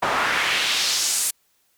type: noise with band-pass filter sweep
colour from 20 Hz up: pink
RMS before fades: -22 dBFS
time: 0.02-1.31 s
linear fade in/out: 10 ms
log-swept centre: 1000 to 9900 Hz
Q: 1.6
effects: white hiss -65 dBFS RMS until 1.77 s